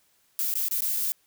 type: noise with dropouts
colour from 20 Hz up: violet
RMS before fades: -27 dBFS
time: 0.39-1.12 s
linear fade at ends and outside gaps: 0 ms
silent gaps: 0.54-0.554 / 0.684-0.711 / 0.807-0.82 / 0.966-0.97 s
effects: white hiss -66 dBFS RMS until 1.26 s